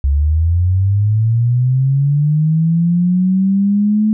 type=linear sweep; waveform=sine; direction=up; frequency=67.4 to 217.2 Hz; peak=-10 dBFS; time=0.04-4.13 s; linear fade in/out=0 ms; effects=none